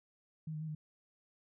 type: tone with pitch steps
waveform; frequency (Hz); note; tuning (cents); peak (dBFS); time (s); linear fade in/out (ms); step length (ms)
sine; 157.4 / 153.3 / 158 / 153.2; D#3 / D#3 / D#3 / D#3; +20 / -25 / +27 / -27; -38; 0.47-0.75; 5; 70
effects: none